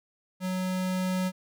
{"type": "tone with level ramp", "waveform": "square", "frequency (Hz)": 185, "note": "F#3", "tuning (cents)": 0, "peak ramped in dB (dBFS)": [-29, -26], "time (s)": [0.4, 1.32], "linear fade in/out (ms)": 50, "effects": []}